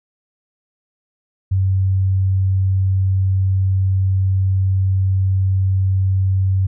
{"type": "tone", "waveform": "sine", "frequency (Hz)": 95.3, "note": "G2", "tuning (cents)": -48, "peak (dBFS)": -13, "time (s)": [1.51, 6.67], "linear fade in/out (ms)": 10, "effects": []}